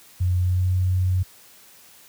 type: tone with pitch glide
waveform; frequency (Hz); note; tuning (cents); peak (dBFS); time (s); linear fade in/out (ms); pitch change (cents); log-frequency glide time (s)
sine; 90.3 to 91.93; F#2 to F#2; -42 to -11; -17; 0.2-1.23; 10; +31; 0.43-0.7
effects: white hiss -50 dBFS RMS until 2.08 s + high-pass 60 Hz 12 dB/octave

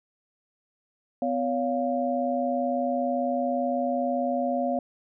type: tone cluster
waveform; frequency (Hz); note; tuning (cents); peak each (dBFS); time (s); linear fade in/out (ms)
sine; 251.9 / 563 / 701; B3 / C#5 / F5; +34 / +27 / +6; -28; 1.22-4.79; 2
effects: none

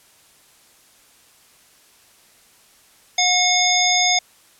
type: harmonic tone with a mistuned harmonic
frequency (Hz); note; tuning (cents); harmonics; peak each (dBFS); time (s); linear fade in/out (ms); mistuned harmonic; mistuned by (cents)
724; F#5; -38; 1 / 3 / 5 / 7 / 9; -21 / -21 / -21 / -21 / -21; 3.18-4.19; 5; 5; -19
effects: white hiss -53 dBFS RMS until 4.59 s + low-pass 12000 Hz 12 dB/octave

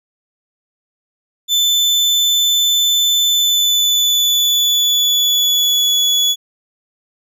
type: tone with pitch glide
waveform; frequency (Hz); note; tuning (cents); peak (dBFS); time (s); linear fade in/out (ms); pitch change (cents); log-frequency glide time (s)
35% pulse; 3520 to 3400; A7 to G#7; 0 to +40; -10; 1.48-6.36; 50; -60; 3.28-5.96
effects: none

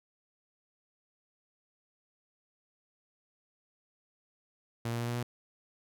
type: tone with pitch steps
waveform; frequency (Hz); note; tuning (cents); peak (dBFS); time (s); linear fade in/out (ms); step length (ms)
sawtooth; 116.54 / 117.62 / 118.71 / 119.82 / 120.93; A#2 / A#2 / A#2 / A#2 / B2; 0 / +16 / +32 / +48 / -36; -28; 4.85-5.23; 5; 76
effects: none

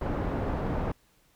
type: low-pass noise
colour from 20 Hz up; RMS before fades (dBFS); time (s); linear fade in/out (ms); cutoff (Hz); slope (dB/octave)
pink; -30; 0.01-0.92; 5; 920; 12
effects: pink hiss -65 dBFS RMS until 1.35 s

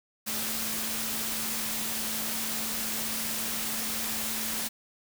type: tone in noise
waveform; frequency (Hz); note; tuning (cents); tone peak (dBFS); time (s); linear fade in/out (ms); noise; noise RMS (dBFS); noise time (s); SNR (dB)
sine; 221.1; A3; +9; -41; 0.26-4.69; 20; white; -32; 0.26-4.69; -12
effects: none

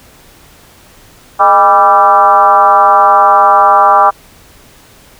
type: tone with frequency modulation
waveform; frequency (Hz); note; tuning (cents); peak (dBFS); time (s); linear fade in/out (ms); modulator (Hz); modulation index
sine; 987.8; B5; 0; -3; 1.39-4.11; 20; 186; 1.7
effects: pink hiss -41 dBFS RMS until 5.19 s

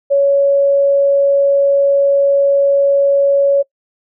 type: tone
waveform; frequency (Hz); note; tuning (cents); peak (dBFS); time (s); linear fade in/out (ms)
sine; 559; C#5; +14; -8; 0.1-3.63; 20
effects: noise-tail reverb RT60 0.1 s tail -22 dB re dry

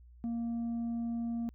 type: tone with tanh clipping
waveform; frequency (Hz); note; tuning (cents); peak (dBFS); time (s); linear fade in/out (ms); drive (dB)
sine; 233.1; A#3; 0; -33; 0.24-1.49; 0; 3
effects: added 60 Hz sine -53 dBFS peak until 1.54 s

